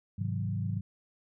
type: chord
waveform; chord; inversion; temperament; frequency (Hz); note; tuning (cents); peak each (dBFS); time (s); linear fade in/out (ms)
sine; Ab dominant seventh; none; equal with one note detuned; 103.83 / 130.81 / 159.48 / 185; Ab2 / C3 / Eb3 / Gb3; 0 / 0 / +43 / 0; -32 / -37 / -38 / -37; 0.18-0.81; 10
effects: none